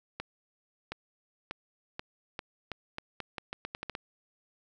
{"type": "accelerating click train", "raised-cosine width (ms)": 0.3, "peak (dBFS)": -20, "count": 15, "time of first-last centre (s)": [0.2, 3.951], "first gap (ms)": 720, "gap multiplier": 0.82, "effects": []}